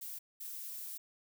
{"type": "noise bursts at uneven times", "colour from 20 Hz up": "violet", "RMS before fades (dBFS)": -44, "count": 2, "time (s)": [[0.01, 0.19], [0.4, 0.98]], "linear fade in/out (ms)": 10, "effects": []}